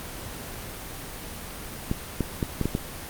clicks, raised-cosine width 3 ms, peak -11 dBFS, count 6, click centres 1.914 / 2.207 / 2.428 / 2.613 / 2.656 / 2.751 s, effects pink hiss -37 dBFS RMS until 3.09 s + Opus 24 kbps

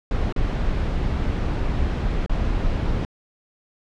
brown noise with dropouts, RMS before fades -22 dBFS, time 0.11-3.05 s, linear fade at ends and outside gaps 1 ms, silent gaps 0.325-0.362 / 2.262-2.295 s, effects low-pass 4000 Hz 12 dB/octave

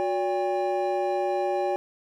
triangle tone cluster, 364 / 573 / 803 Hz, F#4 / D5 / G5, -28 / -43 / +41 cents, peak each -26 dBFS, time 0-1.76 s, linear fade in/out 0 ms, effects none

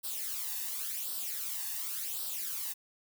blue noise with flanger, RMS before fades -37 dBFS, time 0.03-2.74 s, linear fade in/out 20 ms, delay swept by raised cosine 0.22 to 1.12 ms, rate 0.91 Hz, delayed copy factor +0.7, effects none

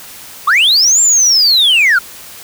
sine linear two-way sweep, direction up then down, 1046.5 to 7420 to 1344 Hz, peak -4 dBFS, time 0.47-1.99 s, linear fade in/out 10 ms, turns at 1.01 s, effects tanh soft clip ceiling -5 dBFS + white hiss -33 dBFS RMS until 2.43 s

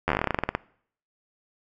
slowing click train, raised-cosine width 0.5 ms, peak -8 dBFS, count 17, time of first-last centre 0.08-0.55 s, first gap 11 ms, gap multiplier 1.12, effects noise-tail reverb RT60 0.6 s tail -22 dB re dry

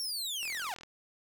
sawtooth linear sweep, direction down, 5580 to 683 Hz, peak -31 dBFS, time 0-0.74 s, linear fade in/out 0 ms
click train, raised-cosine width 0.2 ms, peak -30 dBFS, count 18, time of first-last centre 0.43-0.834 s, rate 42.1 Hz
effects none

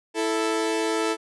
sawtooth tone pair together, 329.6 / 440 Hz, E4 / A4, 0 / 0 cents, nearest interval perfect fourth, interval 500 cents, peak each -22 / -21 dBFS, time 0.14-1.17 s, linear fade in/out 50 ms, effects resampled to 24000 Hz

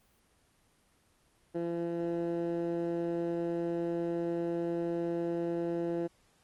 15% pulse tone with band-pass filter, 170 Hz, F3, 46 cents flat, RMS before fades -33 dBFS, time 1.54-6.08 s, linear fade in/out 20 ms, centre 360 Hz, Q 1.6, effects pink hiss -68 dBFS RMS until 6.43 s + Opus 24 kbps

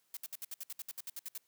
blue noise bursts, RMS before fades -42 dBFS, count 14, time 0.14-1.378 s, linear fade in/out 2 ms, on 29 ms, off 64 ms, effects white hiss -75 dBFS RMS until 1.47 s + high-pass 100 Hz 12 dB/octave

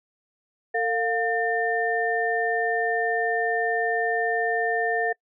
sine tone cluster, 452.3 / 707 / 1800 Hz, A4 / F5 / A6, +48 / +21 / +39 cents, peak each -26 dBFS, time 0.74-5.13 s, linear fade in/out 10 ms, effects noise-tail reverb RT60 0.1 s tail -26 dB re dry

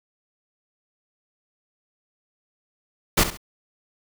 pink noise with echo, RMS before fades -17 dBFS, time 3.17-3.24 s, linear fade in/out 10 ms, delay 67 ms, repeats 2, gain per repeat -11 dB, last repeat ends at 3.374 s, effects none

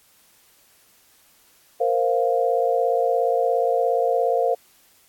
sine chord, Bb suspended second, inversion none, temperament equal, 466.2 / 523.3 / 698.5 Hz, Bb4 / C5 / F5, 0 / 0 / 0 cents, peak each -22 dBFS, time 1.8-4.55 s, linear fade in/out 10 ms, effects white hiss -57 dBFS RMS until 5.08 s + AAC 64 kbps

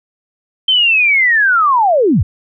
sine linear sweep, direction down, 3136 to 59.9 Hz, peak -8 dBFS, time 0.68-2.23 s, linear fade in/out 5 ms, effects none

